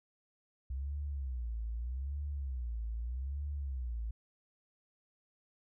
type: tone with vibrato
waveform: sine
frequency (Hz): 63.5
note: B1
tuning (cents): +49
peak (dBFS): -35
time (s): 0.7-4.11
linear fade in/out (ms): 5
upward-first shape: sine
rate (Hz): 0.81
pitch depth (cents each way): 230
effects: none